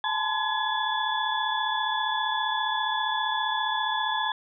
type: tone cluster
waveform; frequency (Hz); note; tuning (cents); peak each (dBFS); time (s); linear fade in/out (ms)
sine; 855 / 890 / 1021 / 1691 / 3440; A5 / A5 / C6 / G#6 / A7; -50 / +20 / -43 / +31 / -40; -31; 0.04-4.32; 2
effects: none